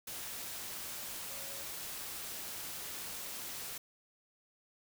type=tone in noise; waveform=sine; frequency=554.4 Hz; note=C#5; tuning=in tune; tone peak=-54 dBFS; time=1.3-1.63 s; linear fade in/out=5 ms; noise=white; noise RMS=-43 dBFS; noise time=0.07-3.78 s; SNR=-14 dB; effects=none